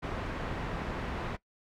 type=low-pass noise; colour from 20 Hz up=pink; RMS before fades=-36 dBFS; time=0.02-1.37 s; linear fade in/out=20 ms; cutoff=2000 Hz; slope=12 dB/octave; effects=noise-tail reverb RT60 0.1 s tail -19 dB re dry